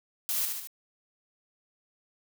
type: noise with echo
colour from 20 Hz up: blue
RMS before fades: -30 dBFS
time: 0.29-0.45 s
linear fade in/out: 0 ms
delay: 74 ms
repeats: 3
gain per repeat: -4 dB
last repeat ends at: 0.672 s
effects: none